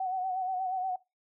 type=tone with vibrato; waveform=sine; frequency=747 Hz; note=F#5; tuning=16 cents sharp; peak=-29 dBFS; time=0-0.96 s; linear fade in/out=5 ms; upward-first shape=sine; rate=8.4 Hz; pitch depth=47 cents each way; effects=noise-tail reverb RT60 0.2 s tail -19 dB re dry